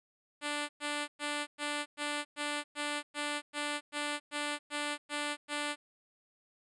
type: tone bursts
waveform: 5% pulse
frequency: 293.7 Hz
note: D4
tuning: in tune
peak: -22 dBFS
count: 14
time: 0.41-5.76 s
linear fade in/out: 50 ms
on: 280 ms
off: 110 ms
effects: resampled to 24000 Hz